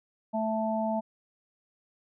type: harmonic tone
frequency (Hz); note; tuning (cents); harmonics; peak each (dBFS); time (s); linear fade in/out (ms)
220; A3; 0; 1 / 3 / 4; -30 / -30 / -33; 0.33-1.01; 20
effects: none